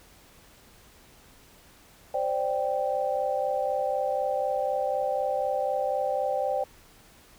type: chord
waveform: sine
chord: C suspended second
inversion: none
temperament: equal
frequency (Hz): 523.3 / 587.3 / 784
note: C5 / D5 / G5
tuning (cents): 0 / 0 / 0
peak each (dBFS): -29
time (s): 2.14-6.64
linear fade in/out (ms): 5
effects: pink hiss -55 dBFS RMS until 7.38 s